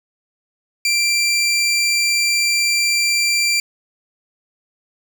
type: tone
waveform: 20% pulse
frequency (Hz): 2358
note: D7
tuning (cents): +6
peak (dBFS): -10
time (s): 0.85-3.6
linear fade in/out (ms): 2
effects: none